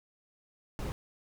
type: noise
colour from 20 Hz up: brown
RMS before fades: -36 dBFS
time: 0.79-0.92 s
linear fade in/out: 0 ms
effects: none